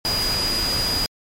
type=tone in noise; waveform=sine; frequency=4898 Hz; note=D#8; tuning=28 cents flat; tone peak=-21 dBFS; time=0.05-1.06 s; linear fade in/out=0 ms; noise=pink; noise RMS=-26 dBFS; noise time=0.05-1.06 s; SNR=+2 dB; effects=MP3 64 kbps